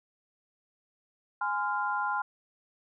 sine chord, F minor, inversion first, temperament equal with one note detuned, 830.6 / 1028.5 / 1396.9 Hz, Ab5 / C6 / F6, 0 / -30 / 0 cents, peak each -32 dBFS, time 1.41-2.22 s, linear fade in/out 5 ms, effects none

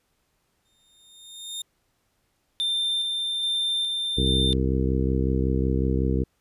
sawtooth tone with exponential growth, 3654 Hz, A#7, 35 cents flat, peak -26 dBFS, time 0.65-1.62 s, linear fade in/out 5 ms, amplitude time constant 210 ms
triangle tone with tremolo, 3586 Hz, A7, 32 cents sharp, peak -21 dBFS, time 2.6-4.53 s, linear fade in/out 0 ms, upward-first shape square, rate 1.2 Hz, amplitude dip 25%
harmonic tone, 65.41 Hz, C2, in tune, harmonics 1 / 2 / 3 / 4 / 5 / 6 / 7, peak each -24 / -27 / -29 / -30 / -31 / -32 / -32 dBFS, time 4.17-6.24 s, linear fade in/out 10 ms
effects pink hiss -71 dBFS RMS until 6.4 s + resampled to 32000 Hz

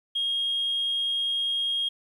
sine tone, 3255 Hz, G#7, 36 cents flat, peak -23 dBFS, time 0.15-1.89 s, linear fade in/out 10 ms, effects tanh soft clip ceiling -20 dBFS + 10-bit

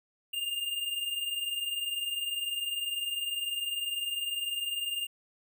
square tone pair together, 2807 / 2827 Hz, F7 / F7, +8 / +20 cents, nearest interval unison, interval 12 cents, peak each -33 / -38 dBFS, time 0.33-5.07 s, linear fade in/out 10 ms, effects none

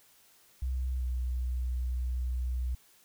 sine tone with pitch glide, 63.9 to 62.22 Hz, C2 to B1, -40 to +14 cents, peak -29 dBFS, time 0.62-2.75 s, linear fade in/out 5 ms, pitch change -46 cents, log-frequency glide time 0.98-1.03 s, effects white hiss -62 dBFS RMS until 3.04 s

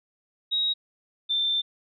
sine tone pair in turn, 3800 / 3565 Hz, A#7 / A7, +33 / +22 cents, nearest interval minor second, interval 111 cents, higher first, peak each -22 dBFS, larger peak neither, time 0.51-0.74 / 1.29-1.62 s, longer second, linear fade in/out 20 ms, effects none

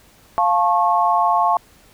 sine chord, F augmented, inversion none, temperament just, 698.5 / 873.1 / 1091.3 Hz, F5 / A5 / C#6, 0 / -14 / -27 cents, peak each -18 dBFS, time 0.38-1.57 s, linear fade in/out 0 ms, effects pink hiss -51 dBFS RMS until 1.93 s

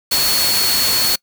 sine tone in noise, 4375 Hz, C#8, 24 cents flat, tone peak -17 dBFS, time 0.11-1.16 s, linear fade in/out 10 ms, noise white, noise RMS -18 dBFS, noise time 0.11-1.16 s, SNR -2 dB, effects noise-tail reverb RT60 0.1 s tail -26 dB re dry

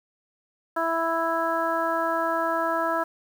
harmonic tone, 330 Hz, E4, 2 cents sharp, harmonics 1 / 2 / 3 / 4 / 5, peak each -32 / -27 / -28 / -28 / -32 dBFS, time 0.76-3.04 s, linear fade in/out 10 ms, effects 8-bit

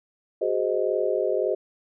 sine chord, Ab dominant seventh, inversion third, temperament just, 373.8 / 415.3 / 519.1 / 623 Hz, Gb4 / Ab4 / C5 / Eb5, +18 / 0 / -14 / +2 cents, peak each -27 dBFS, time 0.41-1.55 s, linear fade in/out 10 ms, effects none

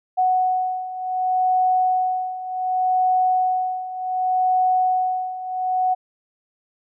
sine beating tone pair, 740 / 740.67 Hz, F#5 / F#5, 0 / +2 cents, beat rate 0.67 Hz, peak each -23 / -19 dBFS, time 0.17-5.95 s, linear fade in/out 20 ms, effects none

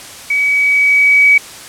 sine tone with level ramp, 2273 Hz, C#7, 43 cents sharp, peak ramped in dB -11 to -4 dBFS, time 0.3-1.38 s, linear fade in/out 5 ms, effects white hiss -32 dBFS RMS until 1.68 s + low-pass 10000 Hz 12 dB/octave

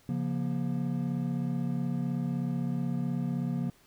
triangle chord, Bb minor, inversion first, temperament equal with one note detuned, 138.59 / 174.61 / 237.7 Hz, Db3 / F3 / Bb3, 0 / 0 / +34 cents, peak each -31 dBFS, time 0.09-3.7 s, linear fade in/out 2 ms, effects pink hiss -62 dBFS RMS until 3.86 s

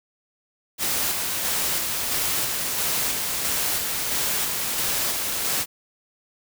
white noise with tremolo, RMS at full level -24 dBFS, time 0.78-5.66 s, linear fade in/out 50 ms, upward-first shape square, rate 1.5 Hz, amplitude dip 25%, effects none

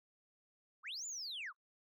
sine linear two-way sweep, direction up then down, 999 to 7230 to 999 Hz, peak -40 dBFS, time 0.83-1.53 s, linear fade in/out 50 ms, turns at 1.06 s, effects noise-tail reverb RT60 0.1 s tail -26 dB re dry + tanh soft clip ceiling -39 dBFS

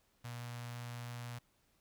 sawtooth tone with notch filter, 120.2 Hz, B2, 46 cents flat, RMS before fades -45 dBFS, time 0.24-1.39 s, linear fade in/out 10 ms, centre 340 Hz, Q 0.52, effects pink hiss -74 dBFS RMS until 1.8 s

